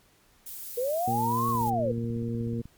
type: noise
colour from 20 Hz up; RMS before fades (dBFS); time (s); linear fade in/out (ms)
violet; -39; 0.46-1.7; 5
type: linear two-way sweep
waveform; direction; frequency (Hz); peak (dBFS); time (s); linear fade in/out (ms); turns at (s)
sine; up then down; 466.2 to 1124 to 466.2; -25; 0.77-1.92; 10; 1.49
type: harmonic tone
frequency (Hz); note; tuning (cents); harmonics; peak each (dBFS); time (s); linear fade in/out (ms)
116.54; A#2; 0; 1 / 2 / 3 / 4; -31 / -31 / -40 / -38; 1.07-2.62; 10
type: click train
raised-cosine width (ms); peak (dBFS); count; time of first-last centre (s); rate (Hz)
5; -30; 20; 1.49-2.656; 16.3
effects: pink hiss -62 dBFS RMS until 2.77 s + MP3 96 kbps